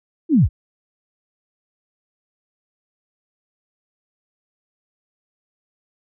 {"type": "linear sweep", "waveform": "sine", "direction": "down", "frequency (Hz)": [352.4, 30.87], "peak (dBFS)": -10, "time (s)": [0.29, 0.49], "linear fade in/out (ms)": 50, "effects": []}